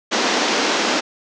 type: band-pass noise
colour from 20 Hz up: pink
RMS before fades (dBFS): -19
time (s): 0.11-1.01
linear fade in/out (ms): 20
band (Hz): 220 to 6600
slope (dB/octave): 48
effects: none